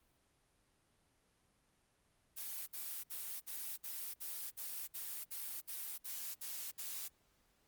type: noise bursts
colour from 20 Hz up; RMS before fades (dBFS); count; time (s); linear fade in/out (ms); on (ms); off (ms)
blue; -44; 13; 2.36-7.086; 20; 310; 58
effects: pink hiss -75 dBFS RMS until 7.67 s + Opus 32 kbps